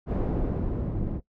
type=noise with low-pass filter sweep; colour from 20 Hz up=pink; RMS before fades=-28 dBFS; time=0.06-1.21 s; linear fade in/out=50 ms; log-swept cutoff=560 to 280 Hz; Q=0.72; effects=noise-tail reverb RT60 0.1 s tail -18 dB re dry